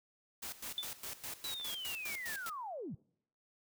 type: noise with tremolo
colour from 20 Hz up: white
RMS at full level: -43 dBFS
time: 0.42-2.5 s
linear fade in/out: 10 ms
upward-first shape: square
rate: 4.9 Hz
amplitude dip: 80%
type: tone with exponential decay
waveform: sine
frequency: 3520 Hz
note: A7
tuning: in tune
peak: -31 dBFS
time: 0.78-0.93 s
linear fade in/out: 1 ms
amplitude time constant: 32 ms
type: linear sweep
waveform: sine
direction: down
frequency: 4000 to 110 Hz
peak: -40 dBFS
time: 1.44-2.95 s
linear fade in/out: 5 ms
type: clicks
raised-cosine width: 0.3 ms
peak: -37 dBFS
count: 2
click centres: 1.599 / 1.612 s
effects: noise-tail reverb RT60 0.7 s tail -25 dB re dry